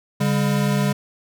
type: tone pair together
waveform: square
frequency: 142.08 / 201.2 Hz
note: C#3 / G3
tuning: +43 / +45 cents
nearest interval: tritone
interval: 602 cents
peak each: -21 dBFS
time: 0.2-0.93 s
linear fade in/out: 10 ms
effects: none